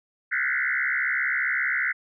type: tone with frequency modulation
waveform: sine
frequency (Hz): 1765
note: A6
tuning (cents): +5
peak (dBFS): -22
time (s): 0.31-1.93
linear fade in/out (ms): 20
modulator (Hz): 67.5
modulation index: 4.9
effects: none